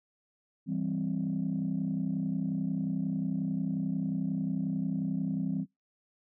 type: chord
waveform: sine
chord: C major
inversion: first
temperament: equal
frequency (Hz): 164.81 / 196 / 261.6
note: E3 / G3 / C4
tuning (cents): 0 / 0 / 0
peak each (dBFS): -33 / -32 / -33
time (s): 0.66-5.66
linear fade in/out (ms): 50
effects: noise-tail reverb RT60 0.2 s tail -25 dB re dry + tanh soft clip ceiling -22 dBFS